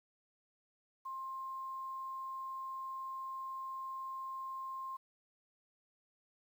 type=tone; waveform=sine; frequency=1059 Hz; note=C6; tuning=21 cents sharp; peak=-40 dBFS; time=1.05-4.97 s; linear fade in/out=10 ms; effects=11-bit